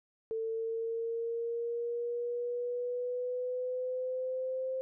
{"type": "linear sweep", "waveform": "sine", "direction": "up", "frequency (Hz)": [446.2, 523.3], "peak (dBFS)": -32, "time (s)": [0.31, 4.81], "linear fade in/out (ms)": 0, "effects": []}